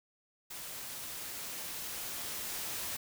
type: noise with level ramp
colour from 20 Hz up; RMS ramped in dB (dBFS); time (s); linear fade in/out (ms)
white; -44 to -38; 0.5-2.97; 10
effects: none